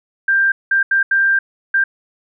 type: tone bursts at uneven times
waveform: sine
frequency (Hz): 1584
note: G6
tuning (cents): +18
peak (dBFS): -11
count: 5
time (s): 0.28-0.52 / 0.71-0.83 / 0.91-1.03 / 1.11-1.39 / 1.74-1.84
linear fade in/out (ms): 5
effects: none